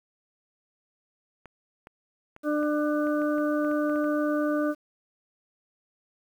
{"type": "clicks", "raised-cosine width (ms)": 0.5, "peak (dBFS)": -30, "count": 12, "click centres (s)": [1.457, 1.871, 2.364, 2.63, 3.07, 3.218, 3.382, 3.647, 3.714, 3.896, 3.959, 4.043]}
{"type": "harmonic tone", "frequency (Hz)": 298.5, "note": "D4", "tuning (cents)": 28, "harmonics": [1, 2, 4, 5], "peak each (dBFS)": [-25, -28, -35, -36], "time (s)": [2.43, 4.75], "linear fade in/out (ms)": 50}
{"effects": ["9-bit"]}